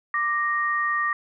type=tone pair together; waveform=sine; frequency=1179.4 / 1864.7 Hz; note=D6 / A#6; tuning=+7 / 0 cents; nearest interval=minor sixth; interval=793 cents; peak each=-24 dBFS; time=0.14-1.13 s; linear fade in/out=2 ms; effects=none